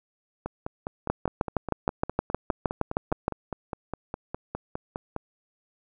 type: two click trains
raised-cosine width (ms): 1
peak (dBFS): -9 / -17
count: 15 / 24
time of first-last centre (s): 1.1-3.281 / 0.46-5.163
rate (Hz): 6.42 / 4.89
effects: none